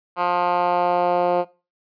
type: tone with band-pass filter sweep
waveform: 10% pulse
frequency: 176.8 Hz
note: F3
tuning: 22 cents sharp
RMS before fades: -20 dBFS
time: 0.16-1.45 s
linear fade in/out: 50 ms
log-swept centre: 1100 to 540 Hz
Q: 1.6
effects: noise-tail reverb RT60 0.3 s tail -19 dB re dry + resampled to 11025 Hz